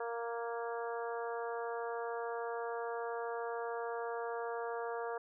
harmonic tone with a mistuned harmonic, 233.1 Hz, A#3, in tune, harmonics 2 / 3 / 4 / 5 / 6 / 7, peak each -39 / -43 / -45 / -47 / -49 / -50 dBFS, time 0-5.18 s, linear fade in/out 5 ms, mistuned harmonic 7, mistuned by +18 cents, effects none

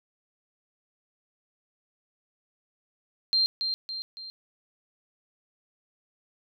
sine tone with echo, 4172 Hz, C8, 6 cents flat, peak -20 dBFS, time 3.33-3.46 s, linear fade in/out 0 ms, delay 280 ms, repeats 3, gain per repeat -6 dB, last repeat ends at 4.3 s, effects none

